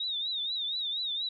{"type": "tone with vibrato", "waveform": "sine", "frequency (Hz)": 3729, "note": "A#7", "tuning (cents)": 0, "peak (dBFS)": -30, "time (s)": [0, 1.29], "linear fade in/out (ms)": 5, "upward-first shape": "triangle", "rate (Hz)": 4.2, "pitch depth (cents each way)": 130, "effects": []}